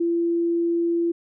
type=tone; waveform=sine; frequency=339.4 Hz; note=F4; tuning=49 cents flat; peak=-19 dBFS; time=0-1.12 s; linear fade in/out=10 ms; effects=none